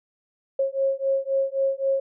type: beating tone pair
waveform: sine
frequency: 540 / 543.8 Hz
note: C#5 / C#5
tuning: -45 / -33 cents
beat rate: 3.8 Hz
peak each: -24 dBFS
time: 0.59-2 s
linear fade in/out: 5 ms
effects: none